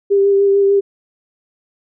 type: tone with vibrato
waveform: sine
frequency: 397.4 Hz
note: G4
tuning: 24 cents sharp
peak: -9 dBFS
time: 0.1-0.81 s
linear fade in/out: 20 ms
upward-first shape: sine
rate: 6.7 Hz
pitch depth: 17 cents each way
effects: none